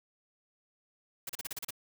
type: noise bursts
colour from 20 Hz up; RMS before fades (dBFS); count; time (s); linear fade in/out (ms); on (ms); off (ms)
white; -38; 8; 1.27-1.707; 5; 24; 35
effects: none